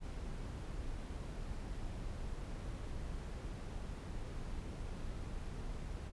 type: noise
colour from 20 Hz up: brown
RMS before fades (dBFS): -43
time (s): 0-6.12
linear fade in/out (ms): 50
effects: resampled to 24000 Hz